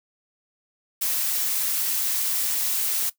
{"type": "noise with amplitude modulation", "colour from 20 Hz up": "blue", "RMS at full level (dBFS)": -23, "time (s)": [1.01, 3.1], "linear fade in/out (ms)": 10, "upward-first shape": "sine", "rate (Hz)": 270, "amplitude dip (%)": 35, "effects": ["noise-tail reverb RT60 0.1 s tail -17 dB re dry"]}